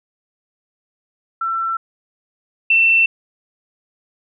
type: tone pair in turn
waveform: sine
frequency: 1343 / 2686 Hz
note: E6 / E7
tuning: +32 / +32 cents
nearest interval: octave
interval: 1200 cents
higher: second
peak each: -18 / -10 dBFS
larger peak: second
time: 1.41-1.77 / 2.7-3.06 s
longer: neither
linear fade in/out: 5 ms
effects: none